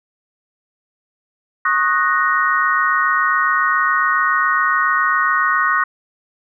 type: chord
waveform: sine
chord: D# minor seventh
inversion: third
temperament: equal with one note detuned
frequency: 1097.3 / 1244.5 / 1480 / 1864.7 Hz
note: C#6 / D#6 / F#6 / A#6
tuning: -18 / 0 / 0 / 0 cents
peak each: -19 dBFS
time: 1.65-5.84 s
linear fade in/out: 5 ms
effects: none